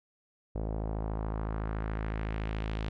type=tone with low-pass filter sweep; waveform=sawtooth; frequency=53.8 Hz; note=A1; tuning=38 cents flat; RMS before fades=-34 dBFS; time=0.55-2.89 s; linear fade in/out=5 ms; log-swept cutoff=590 to 3600 Hz; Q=1.5; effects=none